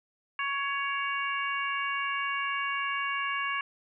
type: harmonic tone with a mistuned harmonic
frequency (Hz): 557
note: C#5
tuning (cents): +8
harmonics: 2 / 3 / 4 / 5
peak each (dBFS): -32 / -34 / -35 / -36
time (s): 0.39-3.61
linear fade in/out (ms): 2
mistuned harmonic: 4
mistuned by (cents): +16
effects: none